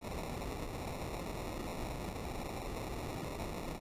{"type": "noise with sample-and-hold", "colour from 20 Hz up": "pink", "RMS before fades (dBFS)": -41, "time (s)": [0.01, 3.8], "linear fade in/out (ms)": 50, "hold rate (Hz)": 1575, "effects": ["resampled to 32000 Hz"]}